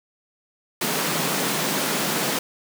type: high-pass noise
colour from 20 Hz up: pink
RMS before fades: -24 dBFS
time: 0.81-2.39 s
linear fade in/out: 5 ms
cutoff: 140 Hz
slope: 96 dB/octave
effects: none